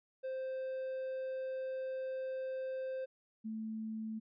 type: tone pair in turn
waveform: triangle / sine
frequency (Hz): 523 / 219.9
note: C5 / A3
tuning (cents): -1 / -1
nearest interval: octave + minor third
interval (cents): 1500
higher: first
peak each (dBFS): -35 / -38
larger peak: first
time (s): 0.23-3.06 / 3.44-4.2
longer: first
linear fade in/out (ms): 20
effects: resampled to 11025 Hz